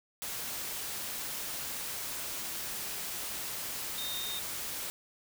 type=tone in noise; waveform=sine; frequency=3683 Hz; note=A#7; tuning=22 cents flat; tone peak=-37 dBFS; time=3.98-4.39 s; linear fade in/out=0 ms; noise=white; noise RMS=-38 dBFS; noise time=0.22-4.9 s; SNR=-2 dB; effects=none